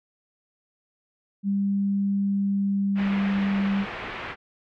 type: tone with pitch glide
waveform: sine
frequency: 198.8 to 197.65 Hz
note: G3 to G3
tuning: +25 to +15 cents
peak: -21 dBFS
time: 1.43-3.86 s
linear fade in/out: 50 ms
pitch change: -10 cents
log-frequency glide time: 2.2-3.46 s
type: low-pass noise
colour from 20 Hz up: white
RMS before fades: -35 dBFS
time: 2.95-4.36 s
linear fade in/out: 50 ms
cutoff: 2500 Hz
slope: 24 dB/octave
effects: none